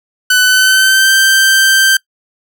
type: tone with pitch glide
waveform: sawtooth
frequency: 1499 to 1563.6 Hz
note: F#6 to G6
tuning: +22 to -5 cents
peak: -3 dBFS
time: 0.3-1.97 s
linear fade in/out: 5 ms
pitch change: +73 cents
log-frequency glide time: 0.42-1.12 s
effects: noise-tail reverb RT60 0.1 s tail -23 dB re dry